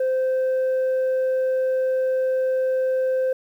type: tone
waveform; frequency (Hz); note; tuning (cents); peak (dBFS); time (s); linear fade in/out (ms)
sine; 519; C5; -14; -16; 0-3.33; 5
effects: tanh soft clip ceiling -18 dBFS + 9-bit